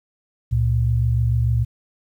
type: tone pair together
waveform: sine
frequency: 68.68 / 115.5 Hz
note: C#2 / A#2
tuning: -15 / -16 cents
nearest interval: major sixth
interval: 899 cents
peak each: -21 / -17 dBFS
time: 0.51-1.65 s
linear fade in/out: 20 ms
effects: 9-bit